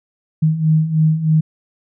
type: beating tone pair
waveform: sine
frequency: 155 / 158.2 Hz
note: D#3 / D#3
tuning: -6 / +29 cents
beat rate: 3.2 Hz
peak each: -18 / -13 dBFS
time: 0.42-1.41 s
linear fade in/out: 10 ms
effects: none